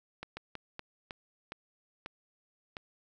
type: slowing click train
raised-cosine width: 0.3 ms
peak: -24 dBFS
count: 8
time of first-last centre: 0.23-2.768 s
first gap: 140 ms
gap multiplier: 1.31
effects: none